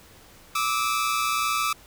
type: tone pair together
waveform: sawtooth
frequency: 1174.7 / 1296.5 Hz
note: D6 / E6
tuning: 0 / -29 cents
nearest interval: major second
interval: 171 cents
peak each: -22 dBFS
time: 0.55-1.73 s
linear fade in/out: 5 ms
effects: pink hiss -51 dBFS RMS until 1.86 s